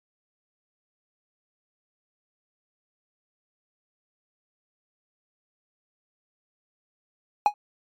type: tone with exponential decay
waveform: triangle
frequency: 830.6 Hz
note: G#5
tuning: in tune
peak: -9 dBFS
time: 7.46-7.54 s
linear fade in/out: 1 ms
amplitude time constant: 16 ms
effects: MP3 64 kbps

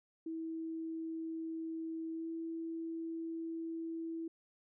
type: tone with pitch glide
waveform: sine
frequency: 324.6 to 328.4 Hz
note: E4 to E4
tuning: -27 to -6 cents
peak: -38 dBFS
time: 0.26-4.28 s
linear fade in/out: 5 ms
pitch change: +21 cents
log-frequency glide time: 2.12-2.29 s
effects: none

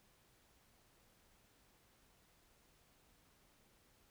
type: silence
effects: pink hiss -71 dBFS RMS until 4.1 s

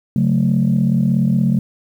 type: chord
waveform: sine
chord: F# minor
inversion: second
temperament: equal with one note detuned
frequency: 138.59 / 183.3 / 220 Hz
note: C#3 / F#3 / A3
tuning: 0 / -16 / 0 cents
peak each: -16 dBFS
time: 0.16-1.59 s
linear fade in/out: 2 ms
effects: tanh soft clip ceiling -6 dBFS + 8-bit

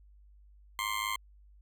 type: tone with amplitude modulation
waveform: 20% pulse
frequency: 1054 Hz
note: C6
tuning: 12 cents sharp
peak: -23 dBFS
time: 0.79-1.16 s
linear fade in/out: 0 ms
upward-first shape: sine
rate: 105 Hz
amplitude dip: 80%
effects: added 50 Hz sine -55 dBFS peak until 1.61 s

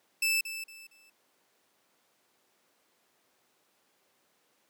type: tone with echo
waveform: sawtooth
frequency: 2637 Hz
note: E7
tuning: in tune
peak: -22 dBFS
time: 0.22-0.41 s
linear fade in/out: 5 ms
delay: 230 ms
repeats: 3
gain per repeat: -11 dB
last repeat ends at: 1.1 s
effects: pink hiss -70 dBFS RMS until 4.69 s + high-pass 300 Hz 12 dB/octave

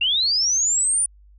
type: linear sweep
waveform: sine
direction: up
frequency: 2700 to 9470 Hz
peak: -17 dBFS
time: 0.01-1.06 s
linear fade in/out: 5 ms
effects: added 50 Hz sine -47 dBFS peak until 1.38 s

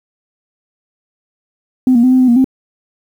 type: tone with pitch steps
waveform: sine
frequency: 256.1 / 235.8 / 255.1 / 257.6 / 255 / 237.3 / 262.5 Hz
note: C4 / A#3 / C4 / C4 / C4 / A#3 / C4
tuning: -37 / +20 / -44 / -27 / -44 / +31 / +6 cents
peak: -5 dBFS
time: 1.87-2.444 s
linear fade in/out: 2 ms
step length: 82 ms
effects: tanh soft clip ceiling -2 dBFS + 7-bit

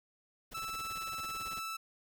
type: noise with tremolo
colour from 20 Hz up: pink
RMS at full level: -48 dBFS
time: 0.51-1.6 s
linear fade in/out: 10 ms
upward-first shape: sine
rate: 18 Hz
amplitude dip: 95%
type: tone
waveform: sawtooth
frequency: 1318.5 Hz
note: E6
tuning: in tune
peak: -34 dBFS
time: 0.54-1.77 s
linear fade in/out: 10 ms
effects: none

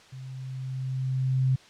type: tone with level ramp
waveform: sine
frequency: 130.81 Hz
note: C3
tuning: in tune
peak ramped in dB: -38 to -19 dBFS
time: 0.12-1.56 s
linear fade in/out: 10 ms
effects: white hiss -53 dBFS RMS until 1.69 s + low-pass 5000 Hz 12 dB/octave

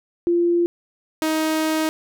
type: tone pair in turn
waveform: sine / sawtooth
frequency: 345.2 / 314.7 Hz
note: F4 / D#4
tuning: -20 / +20 cents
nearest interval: major second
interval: 160 cents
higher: first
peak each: -15 dBFS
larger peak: neither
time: 0.27-0.66 / 1.22-1.89 s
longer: second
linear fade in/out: 0 ms
effects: none

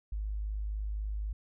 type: tone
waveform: sine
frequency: 51.91 Hz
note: G#1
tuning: in tune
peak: -32 dBFS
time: 0.12-1.33 s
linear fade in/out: 5 ms
effects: none

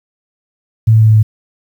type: tone with pitch steps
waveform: sine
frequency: 111.2 / 110.43 / 109.67 / 108.91 / 108.16 Hz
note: A2 / A2 / A2 / A2 / A2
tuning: +19 / +7 / -5 / -17 / -29 cents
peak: -4 dBFS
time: 0.87-1.23 s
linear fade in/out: 10 ms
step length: 72 ms
effects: 7-bit

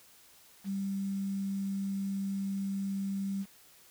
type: tone with quantisation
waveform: sine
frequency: 196 Hz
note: G3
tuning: in tune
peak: -31 dBFS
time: 0.64-3.46 s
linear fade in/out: 50 ms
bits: 9
effects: white hiss -59 dBFS RMS until 3.9 s

